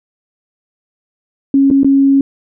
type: tone with dropouts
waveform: sine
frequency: 274.5 Hz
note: C#4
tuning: 17 cents flat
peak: -6 dBFS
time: 1.54-2.21 s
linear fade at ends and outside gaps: 2 ms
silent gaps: 1.703-1.711 / 1.833-1.845 s
effects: none